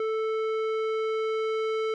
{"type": "tone with low-pass filter sweep", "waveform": "square", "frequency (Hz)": 440, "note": "A4", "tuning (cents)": 0, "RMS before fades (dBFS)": -28, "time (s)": [0, 1.94], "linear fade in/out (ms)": 2, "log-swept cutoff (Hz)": [1800, 2900], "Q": 0.77, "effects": []}